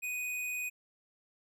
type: tone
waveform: square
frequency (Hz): 2489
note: D#7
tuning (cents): 0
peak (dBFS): -35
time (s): 0.02-0.7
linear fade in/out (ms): 20
effects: none